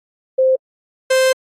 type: tone pair in turn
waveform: sine / 45% pulse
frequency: 522 / 522 Hz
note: C5 / C5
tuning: -4 / -4 cents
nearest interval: unison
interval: 0 cents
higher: neither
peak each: -10 / -11 dBFS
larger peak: first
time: 0.38-0.56 / 1.1-1.33 s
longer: second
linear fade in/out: 10 ms
effects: AAC 32 kbps